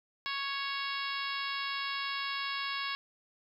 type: harmonic tone with a mistuned harmonic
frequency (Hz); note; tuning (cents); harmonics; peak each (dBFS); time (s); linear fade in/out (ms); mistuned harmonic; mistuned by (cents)
554.4; C#5; 0; 2 / 3 / 4 / 5 / 6 / 7 / 8 / 9; -38 / -40 / -41 / -42 / -43 / -43 / -44 / -45; 0.26-2.95; 0; 9; +37
effects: 11-bit